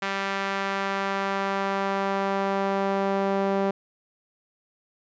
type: tone with band-pass filter sweep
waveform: sawtooth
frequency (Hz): 196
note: G3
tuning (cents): 0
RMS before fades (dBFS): -26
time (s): 0.02-3.71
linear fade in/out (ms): 5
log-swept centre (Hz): 1800 to 570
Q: 0.95
effects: resampled to 16000 Hz